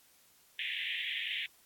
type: band-pass noise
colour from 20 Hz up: white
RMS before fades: -37 dBFS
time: 0.59-1.46 s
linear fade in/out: 2 ms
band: 1800 to 3500 Hz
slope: 96 dB/octave
effects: white hiss -64 dBFS RMS until 1.65 s + AAC 64 kbps